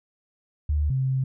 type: tone pair in turn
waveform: sine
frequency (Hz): 74.4 / 131.99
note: D2 / C3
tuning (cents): +23 / +16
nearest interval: minor seventh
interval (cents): 993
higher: second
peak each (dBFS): -20 / -21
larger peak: first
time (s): 0.69-0.9 / 0.9-1.24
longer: second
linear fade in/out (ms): 5
effects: none